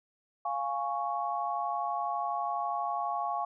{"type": "chord", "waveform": "sine", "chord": "Db major", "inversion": "first", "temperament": "equal", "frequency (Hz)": [698.5, 830.6, 1108.7], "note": ["F5", "Ab5", "Db6"], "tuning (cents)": [0, 0, 0], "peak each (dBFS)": -34, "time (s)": [0.45, 3.45], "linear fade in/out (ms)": 5, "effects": []}